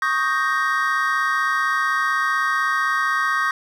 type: chord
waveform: triangle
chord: Eb dominant seventh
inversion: third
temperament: equal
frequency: 1108.7 / 1244.5 / 1568 / 1864.7 Hz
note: Db6 / Eb6 / G6 / Bb6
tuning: 0 / 0 / 0 / 0 cents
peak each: -22 dBFS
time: 0.02-3.51 s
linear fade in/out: 2 ms
effects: none